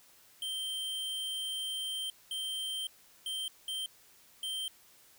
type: tone bursts at uneven times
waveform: square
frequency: 3136 Hz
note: G7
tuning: in tune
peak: -35 dBFS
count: 5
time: 0.42-2.1 / 2.31-2.87 / 3.26-3.48 / 3.68-3.86 / 4.43-4.68 s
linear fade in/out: 2 ms
effects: white hiss -61 dBFS RMS until 5.18 s